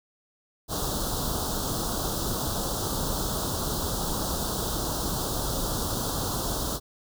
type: band-stop noise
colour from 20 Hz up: pink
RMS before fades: -29 dBFS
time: 0.68-6.8 s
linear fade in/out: 50 ms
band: 1400 to 3400 Hz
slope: 48 dB/octave
effects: none